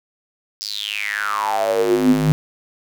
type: tone with high-pass filter sweep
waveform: square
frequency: 51.91 Hz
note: G#1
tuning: in tune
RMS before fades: -19 dBFS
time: 0.61-2.32 s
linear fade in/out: 0 ms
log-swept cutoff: 5200 to 160 Hz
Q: 9.7
effects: none